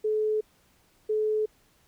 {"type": "tone pair in turn", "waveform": "sine", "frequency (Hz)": [429.9, 429.9], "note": ["A4", "A4"], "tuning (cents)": [-40, -40], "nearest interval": "unison", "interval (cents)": 0, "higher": "neither", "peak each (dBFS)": -23, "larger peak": "neither", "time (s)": [[0.04, 0.41], [1.09, 1.46]], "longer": "neither", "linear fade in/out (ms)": 10, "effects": ["pink hiss -64 dBFS RMS until 1.87 s"]}